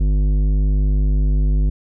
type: tone with tanh clipping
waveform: sine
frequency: 50.3 Hz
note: G1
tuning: 45 cents sharp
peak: -15 dBFS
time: 0-1.7 s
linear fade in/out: 10 ms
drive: 12 dB
effects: none